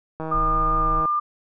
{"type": "click train", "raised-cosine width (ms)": 1, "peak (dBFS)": -17, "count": 137, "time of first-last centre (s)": [0.2, 1.055], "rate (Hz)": 159}
{"type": "tone with pitch glide", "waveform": "sine", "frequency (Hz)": [1213, 1199.1], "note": ["D#6", "D6"], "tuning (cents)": [-44, 36], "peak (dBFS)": -19, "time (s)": [0.31, 1.2], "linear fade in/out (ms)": 10, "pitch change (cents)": -20, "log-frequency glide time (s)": [0.78, 0.89]}
{"type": "tone", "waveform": "triangle", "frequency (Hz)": 35.05, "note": "C#1", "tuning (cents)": 20, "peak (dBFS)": -22, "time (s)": [0.34, 1.01], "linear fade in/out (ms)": 10}
{"effects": []}